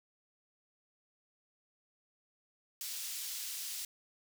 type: high-pass noise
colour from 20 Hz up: pink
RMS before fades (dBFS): -41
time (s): 2.81-3.85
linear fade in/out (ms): 2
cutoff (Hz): 4200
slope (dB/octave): 12
effects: none